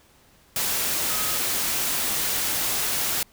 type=tone in noise; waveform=sine; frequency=1266 Hz; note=D#6; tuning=30 cents sharp; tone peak=-36 dBFS; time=1.1-1.37 s; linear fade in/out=2 ms; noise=white; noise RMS=-25 dBFS; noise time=0.56-3.23 s; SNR=-14 dB; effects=pink hiss -57 dBFS RMS until 3.32 s